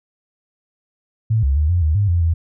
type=tone with pitch steps; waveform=sine; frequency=111.1 / 68.3 / 75.6 / 88.1 / 77.3 / 101.9 / 86.3 / 82.8 Hz; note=A2 / C#2 / D#2 / F2 / D#2 / G#2 / F2 / E2; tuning=+17 / -25 / -49 / +16 / -11 / -32 / -20 / +8 cents; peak=-13 dBFS; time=1.3-2.34 s; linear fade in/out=10 ms; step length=130 ms; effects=none